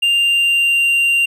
triangle tone with pitch glide, 2794 to 2775 Hz, F7 to F7, 0 to -12 cents, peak -10 dBFS, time 0.02-1.26 s, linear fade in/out 10 ms, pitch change -12 cents, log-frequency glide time 0.12-0.85 s, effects none

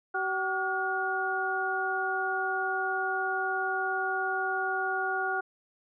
harmonic tone with a mistuned harmonic, 380.3 Hz, F#4, 48 cents sharp, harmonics 1 / 2 / 3 / 4, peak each -35 / -32 / -39 / -30 dBFS, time 0.14-5.41 s, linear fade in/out 10 ms, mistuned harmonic 4, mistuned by -99 cents, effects none

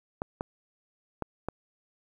clicks, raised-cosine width 1 ms, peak -17 dBFS, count 4, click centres 0.219 / 0.409 / 1.223 / 1.486 s, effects 9-bit

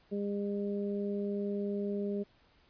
harmonic tone, 202.4 Hz, G#3, 44 cents flat, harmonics 1 / 2 / 3, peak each -34 / -35 / -44 dBFS, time 0.11-2.24 s, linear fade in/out 20 ms, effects pink hiss -66 dBFS RMS until 2.69 s + resampled to 11025 Hz

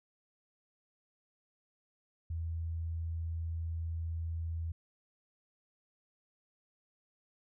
sine tone, 82.41 Hz, E2, in tune, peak -34 dBFS, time 2.3-4.72 s, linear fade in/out 5 ms, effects none

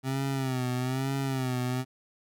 25% pulse tone with vibrato, 130.81 Hz, C3, in tune, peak -24 dBFS, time 0.03-1.85 s, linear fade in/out 50 ms, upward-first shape sine, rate 1.1 Hz, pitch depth 79 cents each way, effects none

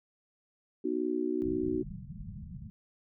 sine chord, B major, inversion none, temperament just, 246.9 / 308.7 / 370.4 Hz, B3 / D#4 / F#4, 0 / -14 / +2 cents, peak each -36 / -32 / -32 dBFS, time 0.84-1.83 s, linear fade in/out 10 ms
white low-pass noise, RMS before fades -43 dBFS, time 1.42-2.7 s, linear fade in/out 0 ms, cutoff 210 Hz, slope 96 dB/octave
effects none

